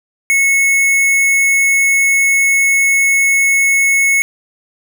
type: tone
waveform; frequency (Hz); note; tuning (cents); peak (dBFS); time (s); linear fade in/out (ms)
square; 2195; C#7; -18; -10; 0.3-4.22; 0
effects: none